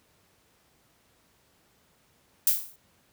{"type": "noise with exponential decay", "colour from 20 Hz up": "violet", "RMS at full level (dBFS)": -18, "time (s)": [2.47, 2.76], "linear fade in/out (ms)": 2, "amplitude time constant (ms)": 63, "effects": ["pink hiss -65 dBFS RMS until 3.12 s", "high-pass 60 Hz 12 dB/octave"]}